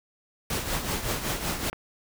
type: noise with tremolo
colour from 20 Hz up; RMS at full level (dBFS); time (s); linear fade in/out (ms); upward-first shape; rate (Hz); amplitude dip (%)
pink; -27; 0.5-1.7; 2; triangle; 5.3; 65
type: click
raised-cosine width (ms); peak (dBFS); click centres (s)
0.5; -22; 1.73
effects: none